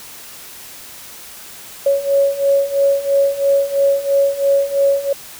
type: beating tone pair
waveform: sine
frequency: 554.4 / 557.4 Hz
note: C#5 / C#5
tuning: 0 / +9 cents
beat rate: 3 Hz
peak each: -17 / -14 dBFS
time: 1.86-5.13 s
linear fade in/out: 5 ms
effects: white hiss -36 dBFS RMS until 5.39 s